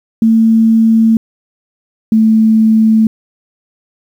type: tone pair in turn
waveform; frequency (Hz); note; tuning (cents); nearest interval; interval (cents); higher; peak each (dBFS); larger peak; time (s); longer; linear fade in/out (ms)
sine; 224.4 / 220.4; A3 / A3; +34 / +3; unison; 31; first; -5; neither; 0.22-1.17 / 2.12-3.07; neither; 2
effects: 7-bit